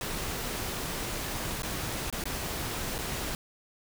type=noise with dropouts; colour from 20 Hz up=pink; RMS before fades=-34 dBFS; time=0.01-3.35 s; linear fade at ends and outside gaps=1 ms; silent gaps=1.621-1.632 / 2.101-2.126 / 2.239-2.255 / 2.982-2.987 s; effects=none